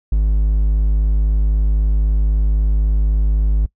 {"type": "tone", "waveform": "triangle", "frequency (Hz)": 51.91, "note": "G#1", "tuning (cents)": 0, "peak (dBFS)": -10, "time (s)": [0.12, 3.66], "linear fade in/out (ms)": 5, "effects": ["noise-tail reverb RT60 0.1 s tail -22 dB re dry"]}